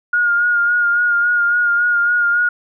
sine tone with vibrato, 1425 Hz, F6, 34 cents sharp, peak -12 dBFS, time 0.13-2.49 s, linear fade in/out 5 ms, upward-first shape sine, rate 3.6 Hz, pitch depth 29 cents each way, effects none

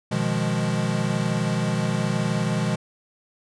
square chord, F half-diminished seventh, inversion second, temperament equal, 123.47 / 155.56 / 174.61 / 207.7 Hz, Cb3 / Eb3 / F3 / Ab3, 0 / 0 / 0 / 0 cents, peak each -28 dBFS, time 0.11-2.76 s, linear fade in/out 10 ms, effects resampled to 22050 Hz

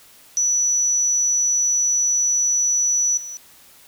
sine tone with level steps, 5920 Hz, F#8, in tune, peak -16 / -30 dBFS, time 0.37-3.37 s, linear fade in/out 0 ms, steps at 3.17 s, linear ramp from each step 5 ms, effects white hiss -49 dBFS RMS until 3.87 s

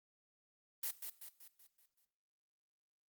blue noise with echo, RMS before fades -39 dBFS, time 0.83-0.91 s, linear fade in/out 5 ms, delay 190 ms, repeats 6, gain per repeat -6 dB, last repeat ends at 2.05 s, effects noise-tail reverb RT60 0.8 s tail -17 dB re dry + Opus 32 kbps

